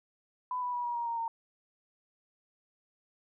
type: tone with pitch steps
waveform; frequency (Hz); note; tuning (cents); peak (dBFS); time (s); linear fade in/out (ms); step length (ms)
sine; 1000 / 985.7 / 971.5 / 957.6 / 943.9 / 930.3 / 917; B5 / B5 / B5 / A#5 / A#5 / A#5 / A#5; +21 / -4 / -29 / +46 / +21 / -4 / -29; -31; 0.51-1.28; 2; 110
effects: none